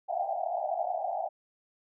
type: band-pass noise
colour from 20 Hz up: white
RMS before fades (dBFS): -32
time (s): 0.08-1.29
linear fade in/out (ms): 20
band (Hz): 630 to 790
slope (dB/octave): 96
effects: none